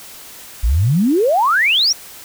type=exponential sweep; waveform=sine; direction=up; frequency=50 to 5920 Hz; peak=-11 dBFS; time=0.63-1.93 s; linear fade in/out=10 ms; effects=white hiss -37 dBFS RMS until 2.24 s